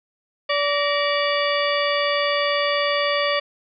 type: harmonic tone with a mistuned harmonic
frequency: 577 Hz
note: D5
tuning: 31 cents flat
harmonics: 1 / 2 / 3 / 4 / 5 / 6 / 8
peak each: -22 / -25 / -27 / -28 / -29 / -30 / -31 dBFS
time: 0.49-3.4 s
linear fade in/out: 10 ms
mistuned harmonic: 3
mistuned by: +130 cents
effects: none